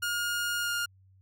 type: tone with pitch glide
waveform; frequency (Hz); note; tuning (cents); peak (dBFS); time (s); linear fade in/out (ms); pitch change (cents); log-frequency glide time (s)
sawtooth; 1425 to 1414.3; F6 to F6; +34 to +21; -25; 0.02-0.86; 10; -13; 0.6-0.71
effects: added 95 Hz sine -57 dBFS peak until 1.21 s